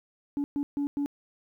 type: tone bursts at uneven times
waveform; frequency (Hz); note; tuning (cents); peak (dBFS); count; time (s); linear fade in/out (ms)
sine; 285.5; D4; -49; -24; 4; 0.37-0.44 / 0.56-0.63 / 0.77-0.87 / 0.97-1.06; 0
effects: tanh soft clip ceiling -24 dBFS + 11-bit